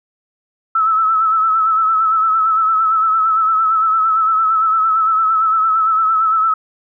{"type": "tone with vibrato", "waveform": "sine", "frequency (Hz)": 1306, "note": "E6", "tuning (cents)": -17, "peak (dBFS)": -11, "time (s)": [0.75, 6.54], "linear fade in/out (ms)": 5, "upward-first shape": "sine", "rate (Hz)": 8.8, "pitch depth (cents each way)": 41, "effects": []}